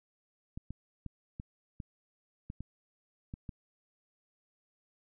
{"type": "clicks", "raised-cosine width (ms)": 5, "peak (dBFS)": -28, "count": 9, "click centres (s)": [0.575, 0.706, 1.063, 1.399, 1.802, 2.501, 2.606, 3.339, 3.492], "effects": []}